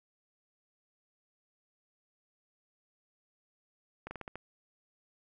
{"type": "slowing click train", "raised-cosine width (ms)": 0.5, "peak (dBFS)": -26, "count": 6, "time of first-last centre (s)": [4.07, 4.356], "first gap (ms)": 40, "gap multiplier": 1.18, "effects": []}